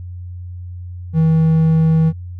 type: tone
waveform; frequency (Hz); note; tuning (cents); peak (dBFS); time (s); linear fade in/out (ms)
triangle; 160.5; E3; -46; -8; 1.13-2.13; 50
effects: added 89 Hz sine -27 dBFS peak until 2.39 s